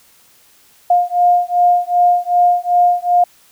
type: beating tone pair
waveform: sine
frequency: 707 / 709.6 Hz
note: F5 / F5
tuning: +21 / +27 cents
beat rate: 2.6 Hz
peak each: -13 dBFS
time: 0.9-3.24 s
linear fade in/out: 5 ms
effects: white hiss -50 dBFS RMS until 3.51 s